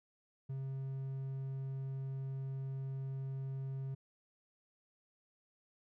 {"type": "tone", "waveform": "triangle", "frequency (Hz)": 134.4, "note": "C3", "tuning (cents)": 47, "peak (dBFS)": -36, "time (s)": [0.49, 3.95], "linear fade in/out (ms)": 10, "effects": []}